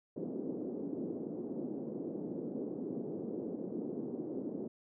pink band-pass noise, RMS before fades -40 dBFS, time 0.16-4.68 s, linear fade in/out 5 ms, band 220 to 420 Hz, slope 24 dB/octave, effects none

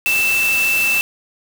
sine tone in noise, 2654 Hz, E7, 11 cents sharp, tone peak -14 dBFS, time 0.06-1.01 s, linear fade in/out 0 ms, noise white, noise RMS -24 dBFS, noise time 0.06-1.01 s, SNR +7 dB, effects none

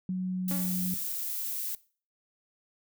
sine tone with pitch glide, 184.6 to 182.8 Hz, F#3 to F#3, -4 to -21 cents, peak -28 dBFS, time 0.09-0.94 s, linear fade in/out 2 ms, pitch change -17 cents, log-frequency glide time 0.26-0.73 s
violet noise, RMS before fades -34 dBFS, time 0.48-1.75 s, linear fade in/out 2 ms
sawtooth tone with exponential decay, 281.6 Hz, C#4, 27 cents sharp, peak -31 dBFS, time 0.51-0.96 s, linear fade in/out 1 ms, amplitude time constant 97 ms
effects noise-tail reverb RT60 0.4 s tail -20 dB re dry

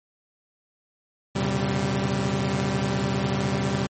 sawtooth tone cluster, 84.4 / 119.8 / 134 / 144 / 194.8 Hz, E2 / A#2 / C3 / D3 / G3, +41 / +48 / +42 / -34 / -11 cents, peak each -31 / -27 / -24 / -29 / -22 dBFS, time 1.35-3.87 s, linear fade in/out 10 ms, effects MP3 32 kbps

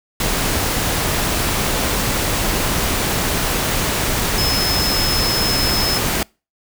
sine tone in noise, 5180 Hz, E8, 31 cents flat, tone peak -19 dBFS, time 4.38-5.98 s, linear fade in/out 2 ms, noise pink, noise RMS -19 dBFS, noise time 0.2-6.23 s, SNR -3 dB, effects noise-tail reverb RT60 0.3 s tail -26 dB re dry

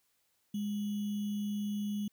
sine tone with sample-and-hold, 206.1 Hz, G#3, 13 cents flat, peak -32 dBFS, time 0.54-2.08 s, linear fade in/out 5 ms, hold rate 3150 Hz, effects white hiss -75 dBFS RMS until 2.12 s

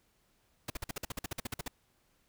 pink noise bursts, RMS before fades -37 dBFS, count 15, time 0.68-1.681 s, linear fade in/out 5 ms, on 21 ms, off 49 ms, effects pink hiss -72 dBFS RMS until 2.28 s

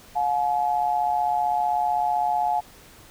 sine tone pair together, 717 / 852.7 Hz, F5 / G#5, +45 / +45 cents, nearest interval minor third, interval 300 cents, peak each -23 dBFS, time 0.15-2.61 s, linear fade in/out 20 ms, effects pink hiss -49 dBFS RMS until 3.1 s

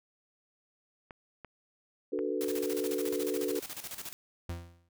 clicks, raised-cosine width 0.5 ms, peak -30 dBFS, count 4, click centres 1.108 / 1.447 / 2.19 / 3.127 s
sine chord, B minor seventh, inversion first, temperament equal, 293.7 / 370 / 440 / 493.9 Hz, D4 / F#4 / A4 / B4, 0 / 0 / 0 / 0 cents, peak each -36 / -35 / -34 / -37 dBFS, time 2.12-3.6 s, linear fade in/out 10 ms
white noise with tremolo, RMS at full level -40 dBFS, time 2.41-4.13 s, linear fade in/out 0 ms, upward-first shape square, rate 14 Hz, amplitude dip 70%
40% pulse tone with exponential decay, 85.8 Hz, F2, 30 cents flat, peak -32 dBFS, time 4.49-4.89 s, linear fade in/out 5 ms, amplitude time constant 86 ms
effects none

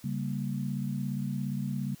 sine chord, G diminished, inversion second, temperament equal, 138.59 / 196 / 233.1 Hz, Db3 / G3 / Bb3, 0 / 0 / 0 cents, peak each -33 / -34 / -36 dBFS, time 0.04-1.95 s, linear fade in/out 5 ms, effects white hiss -56 dBFS RMS until 2 s

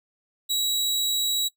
sawtooth tone, 3882 Hz, B7, 31 cents flat, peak -19 dBFS, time 0.49-1.49 s, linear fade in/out 20 ms, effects noise-tail reverb RT60 0.1 s tail -20 dB re dry

